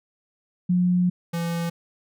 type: tone pair in turn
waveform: sine / square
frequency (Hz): 179.2 / 169.14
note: F3 / E3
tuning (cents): +45 / +45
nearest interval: minor second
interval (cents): 100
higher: first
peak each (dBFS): -17 / -25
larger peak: first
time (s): 0.69-1.1 / 1.33-1.7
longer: first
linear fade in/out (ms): 10
effects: none